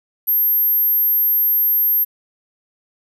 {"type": "tone", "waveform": "sine", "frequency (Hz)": 12800, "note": "G9", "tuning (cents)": 35, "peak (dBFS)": -13, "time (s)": [0.27, 2.05], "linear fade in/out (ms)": 20, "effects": []}